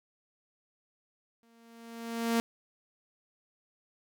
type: tone with exponential growth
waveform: sawtooth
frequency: 230.8 Hz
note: A#3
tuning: 17 cents flat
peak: -20 dBFS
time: 1.43-2.4 s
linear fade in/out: 0 ms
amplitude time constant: 210 ms
effects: none